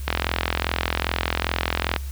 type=click train; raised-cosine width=0.3 ms; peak=-4 dBFS; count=81; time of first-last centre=0.08-1.962 s; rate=42.5 Hz; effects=added 68 Hz sine -28 dBFS peak until 2.11 s + white hiss -45 dBFS RMS until 2.11 s